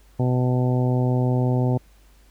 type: harmonic tone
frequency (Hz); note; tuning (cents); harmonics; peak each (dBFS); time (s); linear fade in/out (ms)
125.8; B2; +32; 1 / 2 / 3 / 4 / 5 / 6 / 7; -19 / -25 / -29 / -31 / -33 / -35 / -36; 0.19-1.78; 10
effects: added 50 Hz sine -51 dBFS peak until 2.3 s + pink hiss -59 dBFS RMS until 2.3 s